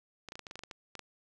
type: clicks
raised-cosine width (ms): 0.2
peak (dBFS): -26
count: 12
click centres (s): 0.287 / 0.321 / 0.355 / 0.393 / 0.468 / 0.511 / 0.556 / 0.592 / 0.636 / 0.712 / 0.953 / 0.993
effects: none